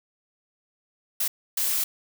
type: noise bursts at uneven times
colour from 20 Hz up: blue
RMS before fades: -25 dBFS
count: 2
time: 1.2-1.28 / 1.57-1.84 s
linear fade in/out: 5 ms
effects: none